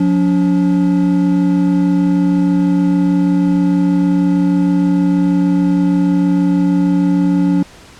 triangle tone pair together, 179.1 / 285.5 Hz, F3 / D4, +44 / -49 cents, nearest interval minor sixth, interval 807 cents, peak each -11 dBFS, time 0-7.63 s, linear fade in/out 5 ms, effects pink hiss -40 dBFS RMS until 7.99 s + low-pass 8000 Hz 12 dB/octave

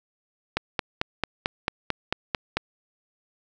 click train, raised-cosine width 0.3 ms, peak -7 dBFS, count 10, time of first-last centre 0.57-2.57 s, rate 4.5 Hz, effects none

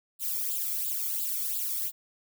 violet noise with flanger, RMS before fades -31 dBFS, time 0.19-1.92 s, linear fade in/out 50 ms, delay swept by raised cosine 0.25 to 0.93 ms, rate 2.9 Hz, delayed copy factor +0.85, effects none

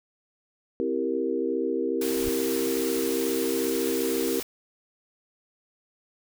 sine chord, C dominant seventh, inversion none, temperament equal, 261.6 / 329.6 / 392 / 466.2 Hz, C4 / E4 / G4 / Bb4, 0 / 0 / 0 / 0 cents, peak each -31 / -30 / -29 / -29 dBFS, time 0.8-4.4 s, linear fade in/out 0 ms
white noise, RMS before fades -34 dBFS, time 2.01-4.43 s, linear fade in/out 5 ms
brown noise with exponential growth, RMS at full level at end -32 dBFS, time 2.09-2.29 s, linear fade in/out 2 ms, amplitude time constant 42 ms
effects none

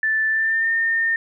sine tone with pitch glide, 1760 to 1820 Hz, A6 to A#6, 0 to -42 cents, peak -17 dBFS, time 0.03-1.16 s, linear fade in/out 2 ms, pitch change +58 cents, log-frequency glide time 0.29-0.71 s, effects none

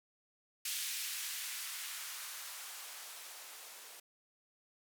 violet noise with band-pass filter sweep, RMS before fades -44 dBFS, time 0.65-4 s, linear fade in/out 5 ms, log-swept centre 2600 to 470 Hz, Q 1, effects none

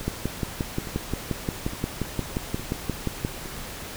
two click trains, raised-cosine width 3 ms, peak -12 / -22 dBFS, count 19 / 5, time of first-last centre 0.08-3.249 / 0.01-3.458 s, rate 5.68 / 1.16 Hz, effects pink hiss -37 dBFS RMS until 3.96 s

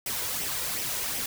white noise with flanger, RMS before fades -31 dBFS, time 0.06-1.26 s, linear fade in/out 2 ms, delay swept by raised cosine 0.35 to 2.15 ms, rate 2.7 Hz, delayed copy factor +0.5, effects none

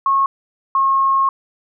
sine tone pair in turn, 1091 / 1082.8 Hz, C#6 / C#6, -28 / -41 cents, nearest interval unison, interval 13 cents, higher first, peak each -12 dBFS, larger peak neither, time 0.06-0.26 / 0.75-1.29 s, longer second, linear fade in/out 2 ms, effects none

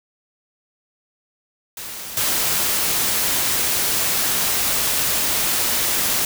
white noise with level steps, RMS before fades -32 / -20 dBFS, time 1.77-6.25 s, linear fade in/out 2 ms, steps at 2.17 s, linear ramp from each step 2 ms, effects none

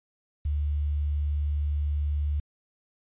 sine tone with quantisation, 73.42 Hz, D2, in tune, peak -24 dBFS, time 0.45-2.4 s, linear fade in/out 5 ms, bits 9, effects resampled to 8000 Hz

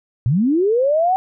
sine linear sweep, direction up, 105.9 to 770 Hz, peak -13 dBFS, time 0.26-1.16 s, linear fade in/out 0 ms, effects none

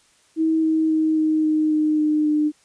sine tone with pitch steps, 320.3 / 317.5 / 314.8 / 312.1 / 309.4 / 306.7 / 304.1 / 301.5 Hz, E4 / D#4 / D#4 / D#4 / D#4 / D#4 / D#4 / D4, -50 / +35 / +20 / +5 / -10 / -25 / -40 / +46 cents, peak -16 dBFS, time 0.36-2.52 s, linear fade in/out 50 ms, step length 270 ms, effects white hiss -58 dBFS RMS until 2.64 s + resampled to 22050 Hz

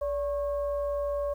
sine tone with frequency modulation, 575 Hz, D5, 37 cents flat, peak -27 dBFS, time 0.01-1.34 s, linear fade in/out 10 ms, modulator 519 Hz, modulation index 0.47, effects 10-bit

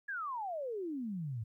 sine exponential sweep, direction down, 1714 to 103.83 Hz, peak -36 dBFS, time 0.08-1.44 s, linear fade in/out 10 ms, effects 13-bit

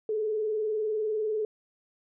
sine tone with vibrato, 430 Hz, A4, 40 cents flat, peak -26 dBFS, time 0.09-1.45 s, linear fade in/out 2 ms, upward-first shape sine, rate 20 Hz, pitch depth 54 cents each way, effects none

